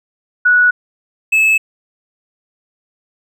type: tone pair in turn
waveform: sine / triangle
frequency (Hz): 1469 / 2602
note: F#6 / E7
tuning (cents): -13 / -23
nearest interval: minor seventh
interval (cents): 990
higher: second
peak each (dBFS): -7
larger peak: neither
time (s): 0.45-0.71 / 1.32-1.58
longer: neither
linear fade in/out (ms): 10
effects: none